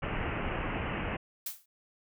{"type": "low-pass noise", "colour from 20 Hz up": "pink", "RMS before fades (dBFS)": -34, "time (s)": [0.02, 1.17], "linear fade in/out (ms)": 10, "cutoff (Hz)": 2900, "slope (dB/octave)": 96}
{"type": "noise with exponential decay", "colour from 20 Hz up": "blue", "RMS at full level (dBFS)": -32, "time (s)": [1.46, 1.66], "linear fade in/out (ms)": 5, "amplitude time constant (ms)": 42}
{"effects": []}